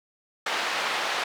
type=band-pass noise; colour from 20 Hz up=pink; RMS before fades=-28 dBFS; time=0.46-1.24 s; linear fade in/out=5 ms; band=780 to 3600 Hz; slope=12 dB/octave; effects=none